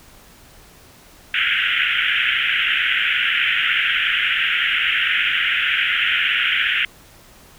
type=band-pass noise; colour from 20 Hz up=white; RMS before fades=-19 dBFS; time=1.34-6.85 s; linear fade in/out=2 ms; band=1400 to 3200 Hz; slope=96 dB/octave; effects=pink hiss -47 dBFS RMS until 7.58 s